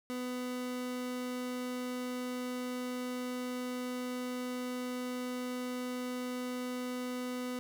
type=tone; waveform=30% pulse; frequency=249.8 Hz; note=B3; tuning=20 cents sharp; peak=-33 dBFS; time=0.1-7.59 s; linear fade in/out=0 ms; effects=none